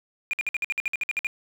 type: tone bursts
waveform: sine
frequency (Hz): 2414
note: D7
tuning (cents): +47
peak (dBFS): -21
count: 13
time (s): 0.31-1.269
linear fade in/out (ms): 0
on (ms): 23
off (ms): 55
effects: tanh soft clip ceiling -21 dBFS + 8-bit